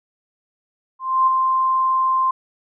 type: tone with ADSR envelope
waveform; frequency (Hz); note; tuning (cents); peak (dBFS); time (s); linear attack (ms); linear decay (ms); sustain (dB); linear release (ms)
sine; 1046.5; C6; 0; -11; 0.99-2.31; 280; 14; -4; 5
effects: none